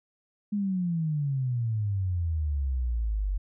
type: exponential sweep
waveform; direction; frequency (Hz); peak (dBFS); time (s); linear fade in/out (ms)
sine; down; 210 to 46.25; -25; 0.52-3.38; 10
effects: none

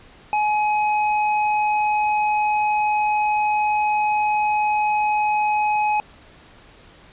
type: tone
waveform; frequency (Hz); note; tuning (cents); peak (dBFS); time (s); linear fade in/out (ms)
square; 844; G#5; +28; -18; 0.33-6; 0
effects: pink hiss -48 dBFS RMS until 7.12 s + resampled to 8000 Hz

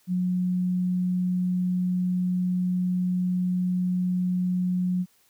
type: tone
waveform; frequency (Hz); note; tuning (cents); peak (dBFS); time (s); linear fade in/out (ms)
sine; 181.2; F#3; -36; -22; 0.07-5.06; 50
effects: white hiss -63 dBFS RMS until 5.29 s

